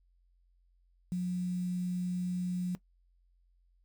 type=tone with quantisation; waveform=sine; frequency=179.9 Hz; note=F#3; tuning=48 cents flat; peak=-30 dBFS; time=1.12-2.75 s; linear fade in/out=0 ms; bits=9; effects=noise-tail reverb RT60 0.1 s tail -18 dB re dry + added 44 Hz sine -65 dBFS peak until 3.84 s